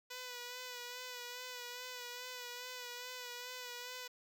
5% pulse tone with vibrato, 494.6 Hz, B4, 3 cents sharp, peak -33 dBFS, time 0.1-4.08 s, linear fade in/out 10 ms, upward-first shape sine, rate 2.4 Hz, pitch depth 33 cents each way, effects none

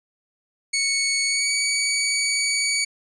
15% pulse tone with pitch glide, 2217 to 2264 Hz, C#7 to C#7, 0 to +36 cents, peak -13 dBFS, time 0.73-2.85 s, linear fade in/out 10 ms, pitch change +36 cents, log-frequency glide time 1.26-1.51 s, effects resampled to 22050 Hz

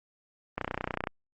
click train, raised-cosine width 0.5 ms, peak -15 dBFS, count 16, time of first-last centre 0.58-1.072 s, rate 30.5 Hz, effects Opus 32 kbps

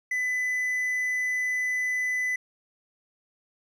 triangle tone, 2002 Hz, B6, 23 cents sharp, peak -23 dBFS, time 0.11-2.36 s, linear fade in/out 5 ms, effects none

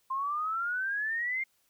sine exponential sweep, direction up, 1046.5 to 2132 Hz, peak -29 dBFS, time 0.1-1.44 s, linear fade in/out 10 ms, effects white hiss -71 dBFS RMS until 1.69 s

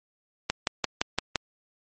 click train, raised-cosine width 0.2 ms, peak -6 dBFS, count 6, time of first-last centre 0.5-1.358 s, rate 5.83 Hz, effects MP3 32 kbps

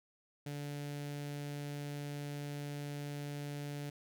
sawtooth tone with notch filter, 144.7 Hz, D3, 25 cents flat, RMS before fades -42 dBFS, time 0.46-3.9 s, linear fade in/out 5 ms, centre 1100 Hz, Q 1.6, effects none

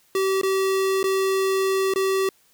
square tone with dropouts, 384.4 Hz, G4, 34 cents flat, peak -20 dBFS, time 0.15-2.29 s, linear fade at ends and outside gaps 2 ms, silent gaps 0.414-0.432 / 1.03-1.04 / 1.938-1.959 s, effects white hiss -60 dBFS RMS until 2.53 s

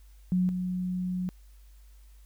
sine tone pair in turn, 182.1 / 182.1 Hz, F#3 / F#3, -27 / -27 cents, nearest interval unison, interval 0 cents, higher neither, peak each -22 / -28 dBFS, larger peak first, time 0.32-0.49 / 0.49-1.29 s, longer second, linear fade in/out 0 ms, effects added 50 Hz sine -50 dBFS peak until 2.25 s + white hiss -66 dBFS RMS until 2.25 s

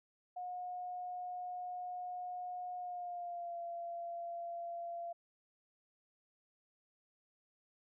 sine tone with pitch glide, 722 to 686.2 Hz, F#5 to F5, -43 to -31 cents, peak -40 dBFS, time 0.36-5.13 s, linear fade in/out 10 ms, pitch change -88 cents, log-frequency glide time 2.77-3.58 s, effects none

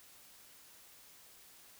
silence, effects white hiss -59 dBFS RMS until 1.79 s

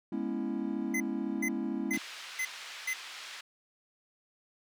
triangle chord, C# minor seventh, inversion second, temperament equal with one note detuned, 207.7 / 241.6 / 277.2 / 329.6 Hz, G#3 / B3 / C#4 / E4, 0 / -38 / 0 / 0 cents, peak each -35 dBFS, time 0.12-1.98 s, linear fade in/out 5 ms
square tone bursts, 2042 Hz, C7, 43 cents flat, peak -31 dBFS, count 5, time 0.94-2.935 s, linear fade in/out 5 ms, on 63 ms, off 420 ms
pink band-pass noise, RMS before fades -45 dBFS, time 1.93-3.41 s, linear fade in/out 5 ms, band 1700 to 4800 Hz, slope 12 dB/octave
effects none

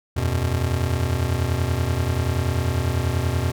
square chord, E suspended second, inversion none, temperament just, 82.41 / 92.71 / 123.61 Hz, E2 / F#2 / B2, 0 / +4 / +2 cents, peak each -25 / -26 / -25 dBFS, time 0.16-3.52 s, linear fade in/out 10 ms, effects none

